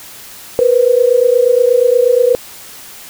sine tone pair together, 477.6 / 506 Hz, A#4 / B4, +42 / +42 cents, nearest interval minor second, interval 100 cents, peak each -10 dBFS, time 0.59-2.35 s, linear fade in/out 0 ms, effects white hiss -34 dBFS RMS until 3.09 s

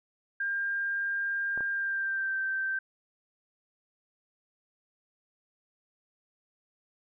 sine tone with pitch glide, 1601 to 1559 Hz, G6 to G6, +36 to -10 cents, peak -28 dBFS, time 0.4-2.79 s, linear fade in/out 5 ms, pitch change -46 cents, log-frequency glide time 1.69-2.38 s
clicks, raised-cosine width 1 ms, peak -28 dBFS, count 2, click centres 1.576 / 1.607 s
effects none

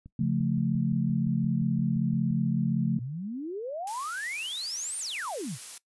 click train, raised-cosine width 5 ms, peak -33 dBFS, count 14, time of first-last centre 0.06-2.309 s, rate 5.78 Hz
sine chord, Db augmented, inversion none, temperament equal, 138.59 / 174.61 / 220 Hz, Db3 / F3 / A3, 0 / 0 / 0 cents, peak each -28 dBFS, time 0.19-2.99 s, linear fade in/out 5 ms
sine exponential two-way sweep, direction up then down, 107.6 to 9370 to 107.6 Hz, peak -32 dBFS, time 2.97-5.58 s, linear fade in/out 50 ms, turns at 4.98 s
blue noise, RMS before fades -39 dBFS, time 3.87-5.78 s, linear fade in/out 2 ms
effects noise-tail reverb RT60 0.1 s tail -19 dB re dry + resampled to 24000 Hz

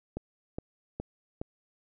click train, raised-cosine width 2 ms, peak -21 dBFS, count 4, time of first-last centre 0.17-1.415 s, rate 2.41 Hz, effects none

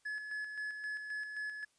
triangle tone with tremolo, 1706 Hz, G#6, 46 cents sharp, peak -35 dBFS, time 0.05-1.65 s, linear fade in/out 10 ms, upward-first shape square, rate 3.8 Hz, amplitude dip 45%, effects white hiss -73 dBFS RMS until 1.78 s + resampled to 22050 Hz

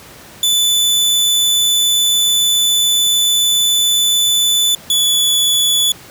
sawtooth tone pair in turn, 3493 / 3437 Hz, A7 / A7, -13 / -41 cents, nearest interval unison, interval 28 cents, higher first, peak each -8 dBFS, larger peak neither, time 0.43-4.75 / 4.9-5.92 s, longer first, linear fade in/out 2 ms, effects pink hiss -38 dBFS RMS until 6.1 s + high-pass 80 Hz 12 dB/octave

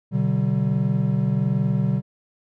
triangle tone cluster, 125.7 / 147 / 191.4 Hz, B2 / D3 / G3, +31 / +2 / -41 cents, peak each -21 dBFS, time 0.11-2.02 s, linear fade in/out 50 ms, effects none

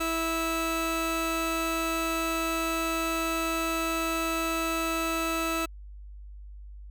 25% pulse tone pair together, 327.7 / 1311.9 Hz, E4 / E6, -10 / -9 cents, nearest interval 2 octaves, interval 2401 cents, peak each -26 dBFS, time 0-5.66 s, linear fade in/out 10 ms, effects added 50 Hz sine -41 dBFS peak until 6.9 s

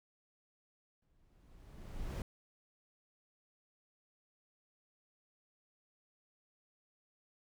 brown noise with exponential growth, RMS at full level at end -36 dBFS, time 1.02-2.22 s, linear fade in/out 2 ms, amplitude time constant 260 ms, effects none

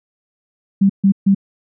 sine tone bursts, 196 Hz, G3, in tune, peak -8 dBFS, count 3, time 0.81-1.348 s, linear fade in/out 10 ms, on 86 ms, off 140 ms, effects none

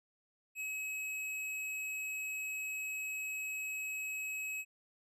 square tone, 2560 Hz, D#7, 49 cents sharp, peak -38 dBFS, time 0.55-4.65 s, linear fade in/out 50 ms, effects resampled to 32000 Hz

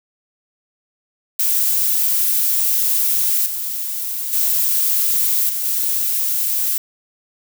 violet noise with level steps, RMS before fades -17 / -24 / -17 / -22 / -19 dBFS, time 1.39-6.78 s, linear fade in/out 5 ms, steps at 3.46 / 4.33 / 5.49 / 5.65 s, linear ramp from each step 2 ms, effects none

